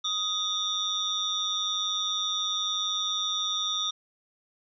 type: tone cluster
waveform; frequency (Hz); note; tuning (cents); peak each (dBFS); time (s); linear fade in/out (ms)
sine; 1254 / 3508 / 3701 / 5740; D#6 / A7 / A#7 / F8; +13 / -6 / -13 / +47; -36 / -30 / -30 / -37; 0.04-3.91; 10
effects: none